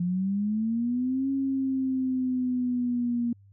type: linear two-way sweep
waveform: sine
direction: up then down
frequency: 172.9 to 272.8 to 236.2 Hz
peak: -24 dBFS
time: 0-3.33 s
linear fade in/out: 5 ms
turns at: 1.3 s
effects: added 99 Hz sine -52 dBFS peak until 3.52 s